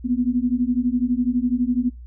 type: beating tone pair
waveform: sine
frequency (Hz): 240.4 / 252.4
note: B3 / B3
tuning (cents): -46 / +38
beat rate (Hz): 12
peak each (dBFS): -21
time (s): 0.04-1.9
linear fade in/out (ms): 20
effects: noise-tail reverb RT60 0.2 s tail -22 dB re dry + added 60 Hz sine -36 dBFS peak until 2.06 s